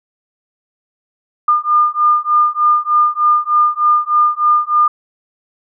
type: beating tone pair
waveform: sine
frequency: 1207 / 1210.3 Hz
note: D6 / D#6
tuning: +47 / -48 cents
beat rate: 3.3 Hz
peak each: -13 dBFS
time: 1.48-4.88 s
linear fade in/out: 5 ms
effects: none